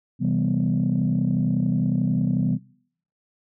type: chord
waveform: sine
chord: C major seventh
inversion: none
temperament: equal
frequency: 130.81 / 164.81 / 196 / 246.9 Hz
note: C3 / E3 / G3 / B3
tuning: 0 / 0 / 0 / 0 cents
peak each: -24 dBFS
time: 0.19-2.59 s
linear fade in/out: 50 ms
effects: noise-tail reverb RT60 0.6 s tail -22 dB re dry + tanh soft clip ceiling -13 dBFS